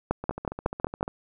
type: two click trains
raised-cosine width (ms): 1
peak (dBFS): -20 / -9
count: 13 / 6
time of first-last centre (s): 0.24-1.079 / 0.11-1.029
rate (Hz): 14.3 / 5.44
effects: none